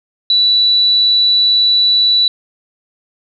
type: tone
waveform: sine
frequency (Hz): 3951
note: B7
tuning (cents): 0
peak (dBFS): -8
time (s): 0.3-2.28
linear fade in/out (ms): 2
effects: none